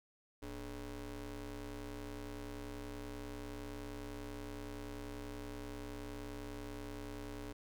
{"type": "ring-modulated tone", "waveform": "25% pulse", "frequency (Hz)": 130.81, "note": "C3", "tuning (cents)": 0, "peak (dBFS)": -37, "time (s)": [0.42, 7.53], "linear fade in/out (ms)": 10, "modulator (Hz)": 161, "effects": []}